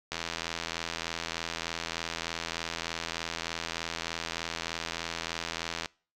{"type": "click train", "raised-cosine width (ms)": 0.2, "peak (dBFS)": -15, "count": 479, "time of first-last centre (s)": [0.12, 5.858], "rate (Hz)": 83.3, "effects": ["noise-tail reverb RT60 0.4 s tail -25 dB re dry"]}